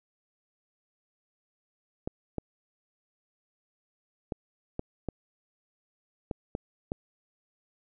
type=clicks; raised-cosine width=2 ms; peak=-18 dBFS; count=8; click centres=2.075 / 2.383 / 4.322 / 4.794 / 5.087 / 6.312 / 6.551 / 6.919 s; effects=none